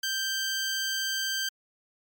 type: tone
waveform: 15% pulse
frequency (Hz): 1568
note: G6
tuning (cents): 0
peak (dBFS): -21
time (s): 0.03-1.49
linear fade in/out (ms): 5
effects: MP3 96 kbps